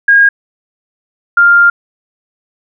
sine tone pair in turn, 1629 / 1399.2 Hz, G#6 / F6, -34 / +3 cents, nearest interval minor third, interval 263 cents, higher first, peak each -3 dBFS, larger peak neither, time 0.08-0.29 / 1.37-1.7 s, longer second, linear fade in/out 5 ms, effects none

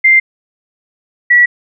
sine tone pair in turn, 2093 / 1940.4 Hz, C7 / B6, 0 / -31 cents, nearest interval minor second, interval 131 cents, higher first, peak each -4 dBFS, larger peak neither, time 0.04-0.2 / 1.3-1.46 s, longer neither, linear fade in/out 10 ms, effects none

